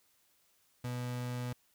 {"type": "tone", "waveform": "35% pulse", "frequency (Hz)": 123.47, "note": "B2", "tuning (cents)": 0, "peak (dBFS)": -34, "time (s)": [0.84, 1.53], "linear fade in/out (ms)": 5, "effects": ["white hiss -71 dBFS RMS until 1.74 s"]}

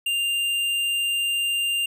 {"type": "tone with tanh clipping", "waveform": "sine", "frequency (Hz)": 2794, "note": "F7", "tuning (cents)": 0, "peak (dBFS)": -23, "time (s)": [0.06, 1.86], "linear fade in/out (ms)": 5, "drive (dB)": 13, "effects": []}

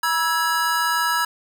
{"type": "chord", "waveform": "square", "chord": "E major", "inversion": "second", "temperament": "equal with one note detuned", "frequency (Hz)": [964.6, 1318.5, 1661.2], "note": ["B5", "E6", "G#6"], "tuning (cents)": [-41, 0, 0], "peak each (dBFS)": -24, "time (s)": [0.03, 1.25], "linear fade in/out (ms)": 5, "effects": ["9-bit"]}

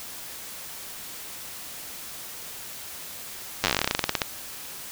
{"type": "slowing click train", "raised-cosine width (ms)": 0.2, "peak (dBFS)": -4, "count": 21, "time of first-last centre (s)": [3.64, 4.218], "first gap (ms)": 9, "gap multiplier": 1.11, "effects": ["white hiss -39 dBFS RMS until 4.91 s"]}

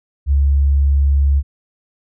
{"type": "tone", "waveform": "sine", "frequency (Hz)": 70, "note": "C#2", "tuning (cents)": 18, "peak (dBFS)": -10, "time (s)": [0.26, 1.43], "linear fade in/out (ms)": 50, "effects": []}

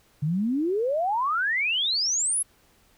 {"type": "exponential sweep", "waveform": "sine", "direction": "up", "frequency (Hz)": [141.4, 11175], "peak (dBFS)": -22, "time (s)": [0.22, 2.43], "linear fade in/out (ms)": 10, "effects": ["pink hiss -61 dBFS RMS until 2.97 s"]}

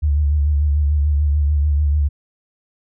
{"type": "tone with vibrato", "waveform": "sine", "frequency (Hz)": 73.42, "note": "D2", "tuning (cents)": 0, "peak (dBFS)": -13, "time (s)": [0.02, 2.09], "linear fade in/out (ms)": 20, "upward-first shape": "sine", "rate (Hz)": 6.8, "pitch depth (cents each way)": 57, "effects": []}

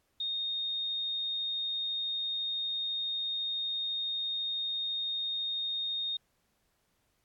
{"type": "tone", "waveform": "sine", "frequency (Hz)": 3694, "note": "A#7", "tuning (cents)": -16, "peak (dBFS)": -31, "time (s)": [0.2, 6.17], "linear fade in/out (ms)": 5, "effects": ["pink hiss -75 dBFS RMS until 7.24 s", "AAC 64 kbps"]}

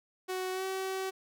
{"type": "tone with pitch glide", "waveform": "sawtooth", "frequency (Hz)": [371.7, 380.8], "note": ["F#4", "F#4"], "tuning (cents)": [8, 50], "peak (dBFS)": -29, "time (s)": [0.28, 1.11], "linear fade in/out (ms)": 20, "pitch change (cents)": 42, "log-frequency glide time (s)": [0.52, 0.64], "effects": []}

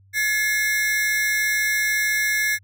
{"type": "ring-modulated tone", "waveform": "45% pulse", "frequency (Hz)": 1928, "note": "B6", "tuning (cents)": -42, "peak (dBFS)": -16, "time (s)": [0.13, 2.59], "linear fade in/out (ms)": 50, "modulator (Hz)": 217, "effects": ["added 97 Hz sine -51 dBFS peak until 2.63 s"]}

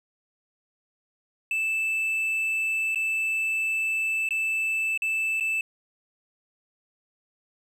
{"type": "tone with dropouts", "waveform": "triangle", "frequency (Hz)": 2637, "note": "E7", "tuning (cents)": 0, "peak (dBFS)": -22, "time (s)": [1.51, 5.61], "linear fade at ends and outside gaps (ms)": 2, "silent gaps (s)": [[2.948, 2.957], [4.289, 4.307], [4.976, 5.02], [5.4, 5.407]], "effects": []}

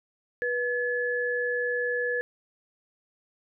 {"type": "tone pair together", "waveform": "sine", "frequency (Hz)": [488.2, 1712.3], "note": ["B4", "A6"], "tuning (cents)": [-20, -48], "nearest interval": "octave + minor seventh", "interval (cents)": 2172, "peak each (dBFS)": -28, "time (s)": [0.42, 2.21], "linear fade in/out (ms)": 0, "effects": []}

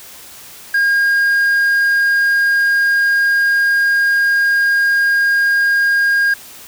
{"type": "tone", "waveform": "triangle", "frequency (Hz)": 1620, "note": "G#6", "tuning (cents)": -43, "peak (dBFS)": -9, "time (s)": [0.74, 6.34], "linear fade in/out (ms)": 5, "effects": ["white hiss -37 dBFS RMS until 6.67 s"]}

